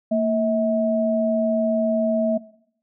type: tone pair together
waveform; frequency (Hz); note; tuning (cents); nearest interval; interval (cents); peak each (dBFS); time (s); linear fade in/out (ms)
sine; 228.4 / 644; A#3 / E5; -35 / -41; octave + tritone; 1794; -20; 0.11-2.38; 10
effects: noise-tail reverb RT60 0.7 s tail -19 dB re dry